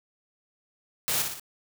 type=noise with echo; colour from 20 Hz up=white; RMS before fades=-27 dBFS; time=1.08-1.22 s; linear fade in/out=0 ms; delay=59 ms; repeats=3; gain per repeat=-5 dB; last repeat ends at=1.397 s; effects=none